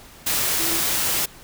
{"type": "tone in noise", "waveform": "sine", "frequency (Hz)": 332.7, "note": "E4", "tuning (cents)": 16, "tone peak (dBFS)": -30, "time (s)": [0.59, 0.8], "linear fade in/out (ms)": 10, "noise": "white", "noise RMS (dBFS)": -22, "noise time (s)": [0.26, 1.26], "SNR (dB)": -11, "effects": ["pink hiss -45 dBFS RMS until 1.43 s"]}